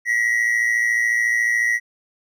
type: tone pair together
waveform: triangle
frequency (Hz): 1911 / 2025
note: A#6 / B6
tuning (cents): +43 / +43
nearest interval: minor second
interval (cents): 100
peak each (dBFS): -16 / -21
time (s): 0.05-1.8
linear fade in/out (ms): 50
effects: none